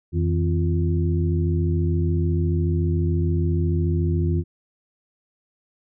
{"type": "harmonic tone with a mistuned harmonic", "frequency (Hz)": 86.7, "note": "F2", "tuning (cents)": -12, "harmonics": [1, 2, 3, 4], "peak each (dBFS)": [-20, -24, -32, -28], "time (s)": [0.12, 4.44], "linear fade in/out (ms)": 50, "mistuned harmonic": 2, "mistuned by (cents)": -130, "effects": []}